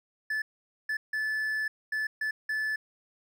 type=tone bursts at uneven times; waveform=triangle; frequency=1738 Hz; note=A6; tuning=22 cents flat; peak=-26 dBFS; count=6; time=0.3-0.42 / 0.89-0.97 / 1.13-1.68 / 1.92-2.07 / 2.21-2.31 / 2.49-2.76 s; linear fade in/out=5 ms; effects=none